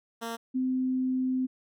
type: tone pair in turn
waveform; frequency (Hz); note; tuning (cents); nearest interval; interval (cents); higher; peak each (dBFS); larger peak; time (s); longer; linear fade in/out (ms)
10% pulse / sine; 230 / 257.7; A#3 / C4; -23 / -26; major second; 197; second; -25; neither; 0.21-0.37 / 0.54-1.47; second; 20
effects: none